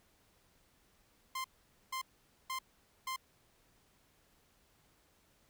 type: tone bursts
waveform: sawtooth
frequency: 1046.5 Hz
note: C6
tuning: in tune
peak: -33 dBFS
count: 4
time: 1.35-3.162 s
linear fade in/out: 5 ms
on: 93 ms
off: 480 ms
effects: pink hiss -70 dBFS RMS until 5.49 s